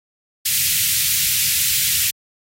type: band-stop noise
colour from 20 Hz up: white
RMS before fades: -18 dBFS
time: 0.45-2.11 s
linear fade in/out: 10 ms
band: 140 to 2100 Hz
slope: 24 dB/octave
effects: high-pass 80 Hz 12 dB/octave + AAC 48 kbps